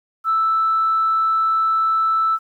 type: tone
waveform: sine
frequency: 1318.5 Hz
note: E6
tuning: in tune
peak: -14 dBFS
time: 0.24-2.39 s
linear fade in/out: 50 ms
effects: tanh soft clip ceiling -10 dBFS + 9-bit